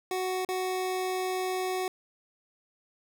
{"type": "tone with dropouts", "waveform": "25% pulse", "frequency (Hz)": 371.1, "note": "F#4", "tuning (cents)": 5, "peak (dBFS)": -25, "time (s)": [0.11, 1.88], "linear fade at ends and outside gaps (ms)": 2, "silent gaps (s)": [0.449, 0.488], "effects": []}